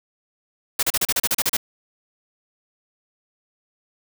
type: noise bursts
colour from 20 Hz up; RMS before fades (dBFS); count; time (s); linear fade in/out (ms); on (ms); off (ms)
white; -20; 11; 0.79-1.569; 5; 39; 35
effects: none